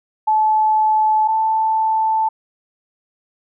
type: tone pair in turn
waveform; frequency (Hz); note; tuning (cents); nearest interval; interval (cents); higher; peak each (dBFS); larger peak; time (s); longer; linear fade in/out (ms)
sine; 865 / 880.6; A5 / A5; -30 / +1; unison; 31; second; -12 / -14; first; 0.27-1.28 / 1.28-2.29; neither; 10
effects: none